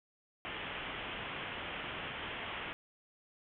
white low-pass noise, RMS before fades -42 dBFS, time 0.45-2.73 s, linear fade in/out 0 ms, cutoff 3300 Hz, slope 96 dB/octave, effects none

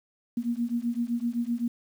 sine beating tone pair, 233.1 / 240.9 Hz, A#3 / B3, 0 / -43 cents, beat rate 7.8 Hz, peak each -29 dBFS, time 0.37-1.68 s, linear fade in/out 5 ms, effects 9-bit

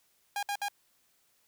sawtooth tone bursts, 812 Hz, G#5, 39 cents flat, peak -27 dBFS, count 3, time 0.36-0.684 s, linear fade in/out 2 ms, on 68 ms, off 60 ms, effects white hiss -70 dBFS RMS until 1.47 s

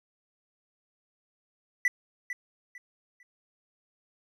triangle tone with echo, 1975.5 Hz, B6, in tune, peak -19 dBFS, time 1.85-1.88 s, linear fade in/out 2 ms, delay 450 ms, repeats 3, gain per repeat -11 dB, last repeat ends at 3.23 s, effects none

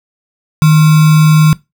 sine tone with sample-and-hold, 155.56 Hz, D#3, in tune, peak -3 dBFS, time 0.62-1.53 s, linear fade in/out 0 ms, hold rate 1225 Hz, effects noise-tail reverb RT60 0.2 s tail -20 dB re dry

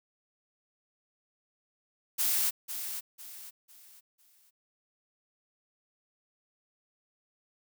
blue noise with echo, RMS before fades -28 dBFS, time 2.18-2.51 s, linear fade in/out 20 ms, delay 500 ms, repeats 4, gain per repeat -9 dB, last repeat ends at 4.51 s, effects none

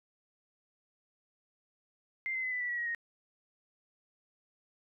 sine tone with pitch steps, 2092 / 2058 / 2025 / 1992.9 / 1960.9 / 1929.5 / 1898.5 / 1868.1 Hz, C7 / C7 / B6 / B6 / B6 / B6 / A#6 / A#6, -1 / -29 / +43 / +15 / -13 / -41 / +31 / +3 cents, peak -32 dBFS, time 2.26-2.948 s, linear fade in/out 0 ms, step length 86 ms, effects none

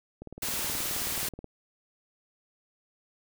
click train, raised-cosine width 2 ms, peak -28 dBFS, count 24, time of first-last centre 0.22-1.443 s, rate 18.8 Hz
white noise, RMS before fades -32 dBFS, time 0.42-1.29 s, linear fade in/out 5 ms
effects none

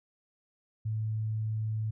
sine tone, 109.2 Hz, A2, 13 cents flat, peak -29 dBFS, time 0.85-1.91 s, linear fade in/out 10 ms, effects none

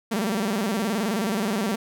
sawtooth tone with vibrato, 210.5 Hz, G#3, 24 cents sharp, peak -19 dBFS, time 0.11-1.76 s, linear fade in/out 10 ms, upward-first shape square, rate 19 Hz, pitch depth 140 cents each way, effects none

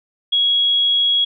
sine tone, 3322 Hz, G#7, in tune, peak -13 dBFS, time 0.32-1.25 s, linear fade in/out 10 ms, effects none

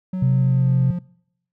triangle tone with pitch glide, 185 to 176.44 Hz, F#3 to F3, 0 to +18 cents, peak -20 dBFS, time 0.13-0.99 s, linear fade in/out 5 ms, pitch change -82 cents, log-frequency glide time 0.31-0.71 s
sine tone with vibrato, 130.81 Hz, C3, in tune, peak -14 dBFS, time 0.22-0.91 s, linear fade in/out 5 ms, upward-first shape triangle, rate 16 Hz, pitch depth 9 cents each way
effects noise-tail reverb RT60 0.7 s tail -23 dB re dry + tanh soft clip ceiling -6 dBFS

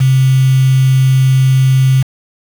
sine tone with quantisation, 131.9 Hz, C3, 14 cents sharp, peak -6 dBFS, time 0-2.03 s, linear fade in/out 10 ms, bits 4, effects none

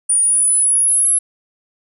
sine exponential sweep, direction up, 9397 to 11000 Hz, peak -11 dBFS, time 0.09-1.19 s, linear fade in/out 10 ms, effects none

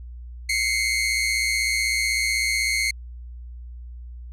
sawtooth tone pair together, 2090 / 2206 Hz, C7 / C#7, -2 / -9 cents, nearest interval minor second, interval 93 cents, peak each -20 dBFS, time 0.49-2.91 s, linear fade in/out 5 ms, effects added 60 Hz sine -35 dBFS peak until 4.32 s + low-pass 11000 Hz 12 dB/octave

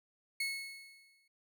30% pulse tone with exponential decay, 2191 Hz, C#7, 21 cents flat, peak -29 dBFS, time 0.4-1.28 s, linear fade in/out 5 ms, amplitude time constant 190 ms, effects none

